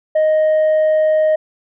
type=tone; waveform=sine; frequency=622.3 Hz; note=D#5; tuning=in tune; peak=-8 dBFS; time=0.15-1.36 s; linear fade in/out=10 ms; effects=tanh soft clip ceiling -10 dBFS